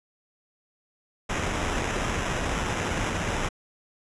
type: noise with sample-and-hold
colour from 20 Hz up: pink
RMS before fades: -28 dBFS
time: 1.29-3.49 s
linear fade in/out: 10 ms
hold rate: 4410 Hz
effects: resampled to 22050 Hz